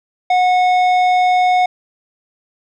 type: tone with tanh clipping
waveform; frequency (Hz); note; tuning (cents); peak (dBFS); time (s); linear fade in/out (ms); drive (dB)
sine; 730; F#5; -24; -12; 0.3-1.66; 5; 11
effects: none